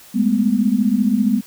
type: tone cluster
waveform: sine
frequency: 202.7 / 217.7 / 248.5 Hz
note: G#3 / A3 / B3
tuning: -42 / -18 / +11 cents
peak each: -18 dBFS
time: 0.14-1.41 s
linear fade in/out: 20 ms
effects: white hiss -44 dBFS RMS until 1.46 s